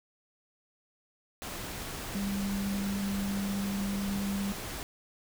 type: tone in noise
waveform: sine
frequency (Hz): 198.6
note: G3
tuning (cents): +23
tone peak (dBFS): -30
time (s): 2.15-4.52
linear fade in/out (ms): 0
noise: pink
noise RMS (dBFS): -39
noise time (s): 1.42-4.83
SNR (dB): +6
effects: none